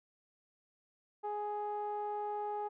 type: tone with low-pass filter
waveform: sawtooth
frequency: 416.5 Hz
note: G#4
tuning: 5 cents sharp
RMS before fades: -38 dBFS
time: 1.23-2.69 s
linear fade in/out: 20 ms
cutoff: 880 Hz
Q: 3.7
effects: none